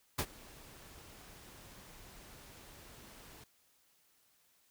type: noise with ADSR envelope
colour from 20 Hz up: pink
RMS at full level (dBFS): -32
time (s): 0.18-3.44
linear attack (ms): 11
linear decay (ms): 62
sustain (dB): -23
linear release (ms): 4
effects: white hiss -71 dBFS RMS until 4.7 s